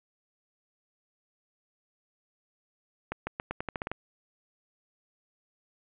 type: accelerating click train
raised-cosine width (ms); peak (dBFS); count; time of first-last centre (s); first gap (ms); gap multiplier
0.5; -17; 10; 3.12-3.916; 150; 0.86
effects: resampled to 8000 Hz + 9-bit